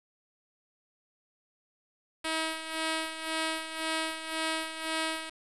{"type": "tone with tremolo", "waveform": "5% pulse", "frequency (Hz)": 320, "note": "D#4", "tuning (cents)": 49, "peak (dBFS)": -17, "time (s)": [2.24, 5.3], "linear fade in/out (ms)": 10, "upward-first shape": "sine", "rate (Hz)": 1.9, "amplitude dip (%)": 65, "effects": ["resampled to 24000 Hz", "8-bit"]}